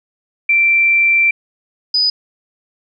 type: tone pair in turn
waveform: sine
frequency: 2349 / 4977 Hz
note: D7 / D#8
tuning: 0 / 0 cents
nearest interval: octave + minor second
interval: 1300 cents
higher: second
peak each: -9 / -11 dBFS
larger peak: first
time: 0.49-1.31 / 1.94-2.1 s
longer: first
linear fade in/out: 5 ms
effects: none